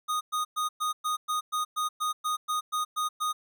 square tone bursts, 1237 Hz, D#6, 10 cents flat, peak -27 dBFS, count 14, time 0.08-3.33 s, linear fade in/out 20 ms, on 130 ms, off 110 ms, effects none

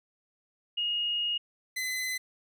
sine / sawtooth tone pair in turn, 2866 / 2027 Hz, F7 / B6, +44 / +45 cents, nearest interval tritone, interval 599 cents, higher first, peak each -27 dBFS, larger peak neither, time 0.77-1.38 / 1.76-2.18 s, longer first, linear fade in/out 10 ms, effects none

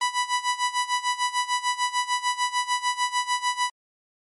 sawtooth tone with tremolo, 987.8 Hz, B5, in tune, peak -16 dBFS, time 0.01-3.7 s, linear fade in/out 5 ms, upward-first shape sine, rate 6.7 Hz, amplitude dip 85%, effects MP3 48 kbps

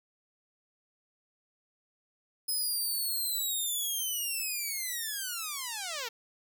5% pulse linear sweep, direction down, 5120 to 438.2 Hz, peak -23 dBFS, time 2.48-6.09 s, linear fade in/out 10 ms, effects none

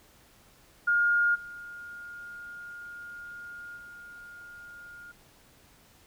sine tone with level steps, 1419 Hz, F6, 27 cents sharp, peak -21 / -40 / -44 dBFS, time 0.87-5.12 s, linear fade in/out 10 ms, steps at 1.34 / 3.76 s, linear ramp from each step 20 ms, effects pink hiss -59 dBFS RMS until 6.06 s

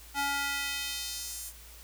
square tone with high-pass filter sweep, 281.3 Hz, C#4, 26 cents sharp, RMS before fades -34 dBFS, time 0.14-1.53 s, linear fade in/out 50 ms, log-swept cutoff 830 to 9400 Hz, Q 1.2, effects added 57 Hz sine -51 dBFS peak until 1.83 s + white hiss -52 dBFS RMS until 1.83 s

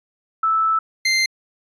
sine / 25% pulse tone pair in turn, 1314 / 2086 Hz, E6 / C7, -6 / -6 cents, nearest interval minor sixth, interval 800 cents, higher second, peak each -15 / -12 dBFS, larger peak second, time 0.43-0.79 / 1.05-1.26 s, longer first, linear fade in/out 5 ms, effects resampled to 22050 Hz

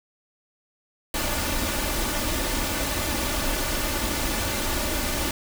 pink noise with comb filter, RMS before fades -26 dBFS, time 1.14-5.31 s, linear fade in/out 2 ms, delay 3.4 ms, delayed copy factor +0.55, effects none

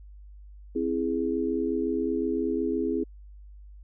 sine chord, C augmented, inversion none, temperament equal, 261.6 / 329.6 / 415.3 Hz, C4 / E4 / G#4, 0 / 0 / 0 cents, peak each -29 dBFS, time 0.75-3.04 s, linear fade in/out 10 ms, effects added 50 Hz sine -44 dBFS peak until 3.83 s

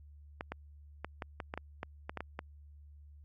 clicks, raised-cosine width 0.5 ms, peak -23 dBFS, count 12, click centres 0.409 / 0.52 / 1.046 / 1.222 / 1.402 / 1.539 / 1.576 / 1.831 / 2.095 / 2.173 / 2.206 / 2.391 s, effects added 73 Hz sine -52 dBFS peak until 3.24 s + Opus 48 kbps

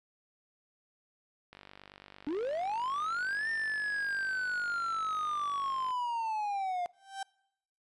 click train, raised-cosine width 0.3 ms, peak -33 dBFS, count 215, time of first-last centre 1.53-5.906 s, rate 48.9 Hz
triangle linear two-way sweep, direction up then down, 277.2 to 1813 to 696 Hz, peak -29 dBFS, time 2.27-6.86 s, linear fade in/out 0 ms, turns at 3.49 s
35% pulse tone with exponential growth, 780 Hz, G5, 9 cents flat, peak -31 dBFS, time 6.93-7.23 s, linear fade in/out 5 ms, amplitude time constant 64 ms
effects noise-tail reverb RT60 0.8 s tail -25 dB re dry + resampled to 24000 Hz

